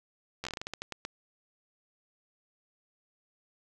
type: slowing click train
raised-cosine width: 0.2 ms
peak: -19 dBFS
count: 13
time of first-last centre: 0.44-1.051 s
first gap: 12 ms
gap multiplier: 1.24
effects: none